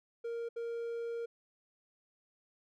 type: tone bursts at uneven times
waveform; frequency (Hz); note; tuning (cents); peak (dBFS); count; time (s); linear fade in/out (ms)
triangle; 466.2; A#4; 0; -34; 2; 0.24-0.49 / 0.56-1.26; 10
effects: none